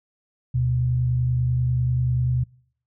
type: tone pair together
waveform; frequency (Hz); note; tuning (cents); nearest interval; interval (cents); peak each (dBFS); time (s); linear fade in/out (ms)
sine; 73.96 / 124.2; D2 / B2; +13 / +10; major sixth; 897; -28 / -19; 0.54-2.44; 10
effects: noise-tail reverb RT60 0.6 s tail -25 dB re dry